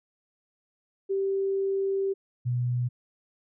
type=tone pair in turn; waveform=sine; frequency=390 / 122.84 Hz; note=G4 / B2; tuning=-9 / -9 cents; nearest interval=octave + minor sixth; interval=2000 cents; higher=first; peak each=-24 dBFS; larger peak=neither; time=1.09-2.14 / 2.45-2.89 s; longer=first; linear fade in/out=20 ms; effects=none